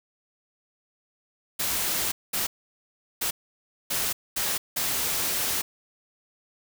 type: noise bursts at uneven times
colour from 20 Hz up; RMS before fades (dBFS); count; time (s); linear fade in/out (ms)
white; -27; 6; 1.59-2.12 / 2.33-2.47 / 3.21-3.31 / 3.9-4.13 / 4.36-4.58 / 4.76-5.62; 10
effects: none